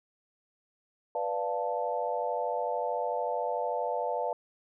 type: chord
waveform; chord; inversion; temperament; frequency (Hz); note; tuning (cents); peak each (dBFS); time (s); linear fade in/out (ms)
sine; B half-diminished seventh; none; equal; 493.9 / 587.3 / 698.5 / 880; B4 / D5 / F5 / A5; 0 / 0 / 0 / 0; -34; 1.15-4.33; 2
effects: none